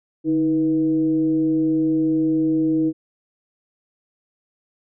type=tone with frequency modulation; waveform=sine; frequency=317.1 Hz; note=D#4; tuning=33 cents sharp; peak=-16 dBFS; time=0.24-2.93 s; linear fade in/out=50 ms; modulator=169 Hz; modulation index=0.39; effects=none